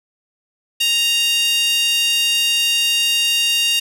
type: tone with high-pass filter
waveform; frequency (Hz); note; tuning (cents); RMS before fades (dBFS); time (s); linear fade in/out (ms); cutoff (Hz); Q
5% pulse; 932.3; A#5; 0; -17; 0.8-3.8; 10; 3000; 8.9
effects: none